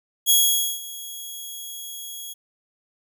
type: tone with ADSR envelope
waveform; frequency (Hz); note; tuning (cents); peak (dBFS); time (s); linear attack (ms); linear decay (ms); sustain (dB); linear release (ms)
10% pulse; 3322; G#7; 0; -5; 0.26-2.34; 42; 490; -20; 17
effects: none